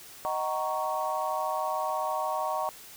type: chord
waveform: sine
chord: D# minor seventh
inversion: none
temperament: equal with one note detuned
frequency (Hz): 622.3 / 755.1 / 932.3 / 1108.7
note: D#5 / F#5 / A#5 / C#6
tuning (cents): 0 / +35 / 0 / 0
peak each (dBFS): -33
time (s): 0.25-2.69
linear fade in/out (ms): 0
effects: white hiss -48 dBFS RMS until 2.96 s